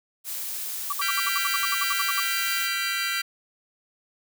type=noise; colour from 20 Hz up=blue; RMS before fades=-32 dBFS; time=0.24-2.69 s; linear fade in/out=50 ms
type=tone bursts; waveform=sine; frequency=1149 Hz; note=D6; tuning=38 cents flat; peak=-24 dBFS; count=15; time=0.9-2.2 s; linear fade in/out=5 ms; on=26 ms; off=65 ms
type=chord; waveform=25% pulse; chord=G dominant seventh; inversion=third; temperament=equal with one note detuned; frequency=1376.1 / 1568 / 1975.5 / 2349 Hz; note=F6 / G6 / B6 / D7; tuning=-26 / 0 / 0 / 0 cents; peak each=-27 dBFS; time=1.01-3.22 s; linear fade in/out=10 ms
effects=none